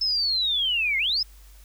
sine linear two-way sweep, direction down then up, 5274 to 2073 to 5274 Hz, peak -21 dBFS, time 0.01-1.23 s, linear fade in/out 5 ms, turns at 0.98 s, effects added 50 Hz sine -46 dBFS peak until 1.64 s + white hiss -56 dBFS RMS until 1.64 s

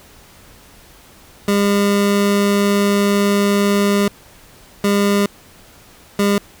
25% pulse tone bursts at uneven times, 202 Hz, G#3, 48 cents flat, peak -9 dBFS, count 3, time 1.48-4.08 / 4.84-5.26 / 6.19-6.38 s, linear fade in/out 2 ms, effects pink hiss -45 dBFS RMS until 6.6 s

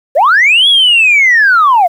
sine linear two-way sweep, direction up then down, 493.9 to 3401 to 655 Hz, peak -3 dBFS, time 0.15-1.88 s, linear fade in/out 20 ms, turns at 0.68 s, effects tanh soft clip ceiling -1 dBFS + 7-bit

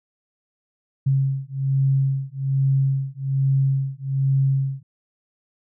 sine beating tone pair, 135.1 / 136.3 Hz, C#3 / C#3, -44 / -29 cents, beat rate 1.2 Hz, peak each -21 dBFS, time 1.06-4.83 s, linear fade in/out 10 ms, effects none

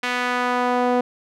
sawtooth tone with band-pass filter sweep, 247.3 Hz, B3, 3 cents sharp, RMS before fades -21 dBFS, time 0.03-1.01 s, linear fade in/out 5 ms, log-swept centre 2200 to 570 Hz, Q 1.2, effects none

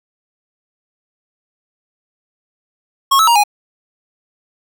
square tone with pitch steps, 1092 / 1301 / 941 / 826 Hz, C#6 / E6 / A#5 / G#5, -26 / -23 / +16 / -10 cents, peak -9 dBFS, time 3.11-3.438 s, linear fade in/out 10 ms, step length 82 ms, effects none

